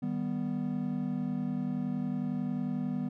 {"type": "chord", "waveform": "triangle", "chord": "Eb augmented", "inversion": "none", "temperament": "equal", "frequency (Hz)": [155.56, 196, 246.9], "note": ["Eb3", "G3", "B3"], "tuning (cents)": [0, 0, 0], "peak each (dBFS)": [-35, -33, -31], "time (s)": [0.02, 3.09], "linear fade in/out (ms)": 10, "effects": []}